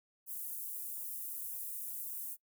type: high-pass noise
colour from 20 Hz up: pink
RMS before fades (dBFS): -42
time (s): 0.26-2.37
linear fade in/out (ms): 50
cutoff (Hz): 11000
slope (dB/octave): 24
effects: noise-tail reverb RT60 0.1 s tail -22 dB re dry